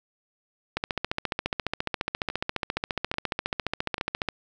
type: two click trains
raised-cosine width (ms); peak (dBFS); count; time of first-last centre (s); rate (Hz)
0.3; -10 / -17; 52 / 4; 0.77-4.287 / 1.46-3.981; 14.5 / 1.19
effects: none